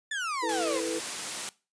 35% pulse exponential sweep, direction down, 1785 to 493.9 Hz, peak -28 dBFS, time 0.11-0.8 s, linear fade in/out 5 ms
sine chord, E suspended fourth, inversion none, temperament just, 329.6 / 439.5 / 494.4 Hz, E4 / A4 / B4, 0 / -2 / +2 cents, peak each -33 / -34 / -33 dBFS, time 0.42-1 s, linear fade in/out 20 ms
white high-pass noise, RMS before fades -34 dBFS, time 0.49-1.49 s, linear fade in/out 0 ms, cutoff 170 Hz, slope 12 dB/octave
effects noise-tail reverb RT60 0.3 s tail -20 dB re dry + resampled to 22050 Hz

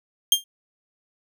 sawtooth tone with exponential decay, 3200 Hz, G7, 35 cents sharp, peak -7 dBFS, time 0.32-0.44 s, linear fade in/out 2 ms, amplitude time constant 24 ms, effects none

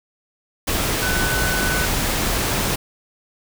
sine tone in noise, 1500 Hz, F#6, 23 cents sharp, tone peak -23 dBFS, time 1.02-1.86 s, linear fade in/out 10 ms, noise pink, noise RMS -21 dBFS, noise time 0.67-2.76 s, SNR -5 dB, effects none

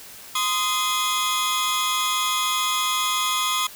sawtooth tone cluster, 1036 / 1247 / 3363 Hz, C6 / D#6 / G#7, -17 / +3 / +21 cents, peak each -22 dBFS, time 0.35-3.67 s, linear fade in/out 5 ms, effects white hiss -42 dBFS RMS until 3.75 s

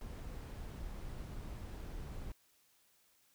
brown noise, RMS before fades -45 dBFS, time 0.01-2.32 s, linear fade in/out 2 ms, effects white hiss -71 dBFS RMS until 3.34 s

